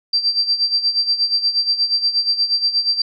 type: tone with tremolo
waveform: sine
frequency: 4699 Hz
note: D8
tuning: in tune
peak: -12 dBFS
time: 0.13-3.02 s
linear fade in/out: 5 ms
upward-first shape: sine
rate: 8.4 Hz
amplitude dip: 75%
effects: none

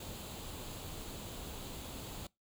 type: noise with comb filter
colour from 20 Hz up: pink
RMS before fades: -45 dBFS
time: 0-2.27 s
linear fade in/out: 5 ms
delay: 0.27 ms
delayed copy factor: +0.5
effects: noise-tail reverb RT60 0.2 s tail -23 dB re dry

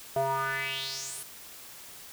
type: tone with band-pass filter sweep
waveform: square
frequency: 134.8 Hz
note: C#3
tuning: 48 cents flat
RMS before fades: -32 dBFS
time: 0.16-1.23 s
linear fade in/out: 2 ms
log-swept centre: 620 to 11000 Hz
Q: 4.4
effects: white hiss -47 dBFS RMS until 2.12 s

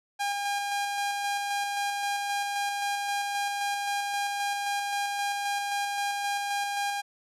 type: tone with tremolo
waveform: sawtooth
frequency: 808 Hz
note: G#5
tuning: 48 cents flat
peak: -23 dBFS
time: 0.19-7.02 s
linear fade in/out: 20 ms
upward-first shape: square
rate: 3.8 Hz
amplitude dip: 25%
effects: low-pass 11000 Hz 12 dB/octave

